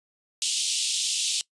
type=band-pass noise; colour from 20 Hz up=pink; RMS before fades=-27 dBFS; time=0.42-1.41 s; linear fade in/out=0 ms; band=2900 to 9400 Hz; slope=48 dB/octave; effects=noise-tail reverb RT60 0.1 s tail -21 dB re dry + resampled to 24000 Hz